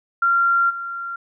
sine tone with level steps, 1380 Hz, F6, 21 cents flat, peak -14 / -26 dBFS, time 0.22-1.16 s, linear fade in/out 5 ms, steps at 0.69 s, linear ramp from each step 20 ms, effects none

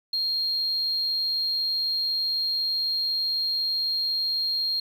sine tone, 4226 Hz, C8, 16 cents sharp, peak -22 dBFS, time 0.13-4.8 s, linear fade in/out 5 ms, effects tanh soft clip ceiling -20 dBFS + 9-bit

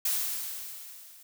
blue noise with level ramp, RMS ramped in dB -27 to -53 dBFS, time 0.05-1.23 s, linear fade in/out 5 ms, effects none

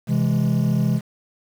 triangle chord, C augmented, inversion none, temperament equal, 130.81 / 164.81 / 207.7 Hz, C3 / E3 / G#3, 0 / 0 / 0 cents, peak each -18 / -19 / -19 dBFS, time 0.07-1.01 s, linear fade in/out 50 ms, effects tanh soft clip ceiling -9 dBFS + 7-bit

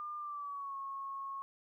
sine tone with pitch glide, 1200 to 1094.1 Hz, D6 to C#6, +37 to -23 cents, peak -39 dBFS, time 0-1.42 s, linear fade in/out 0 ms, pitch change -160 cents, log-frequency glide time 0.18-0.76 s, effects 13-bit

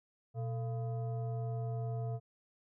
sine tone with frequency modulation, 121.5 Hz, B2, 28 cents flat, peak -34 dBFS, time 0.34-2.2 s, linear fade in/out 50 ms, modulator 566 Hz, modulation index 0.54, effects none

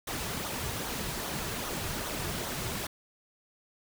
pink noise with flanger, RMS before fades -35 dBFS, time 0.07-2.87 s, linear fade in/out 5 ms, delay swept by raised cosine 0.39 to 3.89 ms, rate 2.5 Hz, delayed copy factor -0.5, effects none

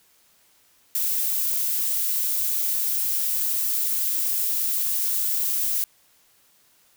violet noise, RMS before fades -24 dBFS, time 0.95-5.84 s, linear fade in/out 0 ms, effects white hiss -60 dBFS RMS until 6.96 s

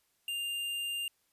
square tone, 2800 Hz, F7, 4 cents sharp, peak -34 dBFS, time 0.28-1.08 s, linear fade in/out 2 ms, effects white hiss -74 dBFS RMS until 1.32 s + resampled to 32000 Hz

